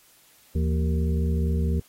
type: harmonic tone with a mistuned harmonic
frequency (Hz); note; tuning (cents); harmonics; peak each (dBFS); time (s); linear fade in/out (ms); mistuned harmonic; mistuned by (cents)
77.2; D#2; -13; 1 / 2 / 3 / 5 / 6; -22 / -28 / -32 / -36 / -38; 0.55-1.8; 5; 2; +140
effects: white hiss -57 dBFS RMS until 1.88 s + AAC 48 kbps